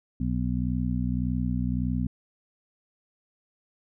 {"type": "harmonic tone", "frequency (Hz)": 61.74, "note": "B1", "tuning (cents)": 0, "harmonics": [1, 2, 3, 4], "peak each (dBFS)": [-30, -30, -30, -30], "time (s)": [0.2, 2.07], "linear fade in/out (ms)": 5, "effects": []}